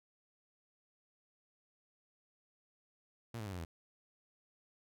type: tone with pitch steps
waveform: sawtooth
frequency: 116.54 / 106.87 / 98 / 89.86 / 82.41 Hz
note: A#2 / A2 / G2 / F2 / E2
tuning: 0 / -50 / 0 / +50 / 0 cents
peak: -37 dBFS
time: 3.34-3.65 s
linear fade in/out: 5 ms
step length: 62 ms
effects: none